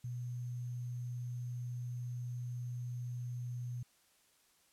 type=tone with sample-and-hold; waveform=sine; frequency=122.1 Hz; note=B2; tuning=19 cents flat; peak=-38 dBFS; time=0.04-3.83 s; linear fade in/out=5 ms; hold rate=6300 Hz; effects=white hiss -70 dBFS RMS until 4.72 s + low-pass 12000 Hz 12 dB/octave